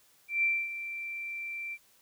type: tone with ADSR envelope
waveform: sine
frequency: 2349 Hz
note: D7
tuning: in tune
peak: -23 dBFS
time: 0.28-1.78 s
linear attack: 150 ms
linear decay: 250 ms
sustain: -12 dB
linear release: 50 ms
effects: white hiss -64 dBFS RMS until 2.01 s